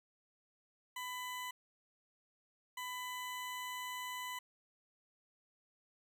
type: tone bursts at uneven times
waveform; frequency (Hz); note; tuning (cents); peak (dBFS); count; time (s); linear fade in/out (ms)
20% pulse; 1000; B5; +21; -36; 2; 0.96-1.51 / 2.77-4.39; 5
effects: none